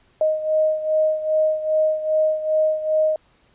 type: beating tone pair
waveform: sine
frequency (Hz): 622.3 / 624.8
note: D#5 / D#5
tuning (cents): 0 / +7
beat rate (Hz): 2.5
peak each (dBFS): -18 / -23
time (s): 0.21-3.16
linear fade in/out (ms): 2
effects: pink hiss -59 dBFS RMS until 3.54 s + resampled to 8000 Hz